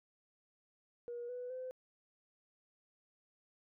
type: tone with pitch steps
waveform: sine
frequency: 478.5 / 494.8 / 511.7 Hz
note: A#4 / B4 / C5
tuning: +45 / +3 / -39 cents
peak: -40 dBFS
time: 1.08-1.71 s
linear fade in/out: 0 ms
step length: 210 ms
effects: tanh soft clip ceiling -36 dBFS